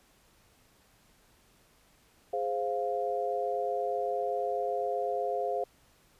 sine chord, F minor, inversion first, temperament equal, 415.3 / 523.3 / 698.5 Hz, Ab4 / C5 / F5, 0 / 0 / 0 cents, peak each -34 / -33 / -32 dBFS, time 2.33-5.64 s, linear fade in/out 5 ms, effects pink hiss -64 dBFS RMS until 6.19 s + resampled to 32000 Hz

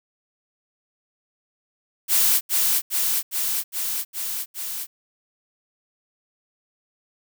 blue noise with echo, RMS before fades -18 dBFS, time 2.08-2.41 s, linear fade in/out 50 ms, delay 410 ms, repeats 6, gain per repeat -2 dB, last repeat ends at 4.87 s, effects none

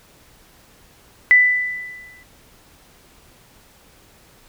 sine tone with exponential decay, 1990 Hz, B6, 13 cents sharp, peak -6 dBFS, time 1.31-2.23 s, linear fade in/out 0 ms, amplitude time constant 200 ms, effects pink hiss -51 dBFS RMS until 4.48 s

